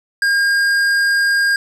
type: tone with hard clipping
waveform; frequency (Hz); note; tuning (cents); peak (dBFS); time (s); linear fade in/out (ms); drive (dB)
sine; 1615; G#6; -49; -14; 0.22-1.56; 2; 10
effects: none